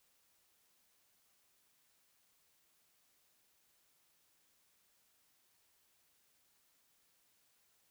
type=silence; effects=white hiss -74 dBFS RMS until 7.9 s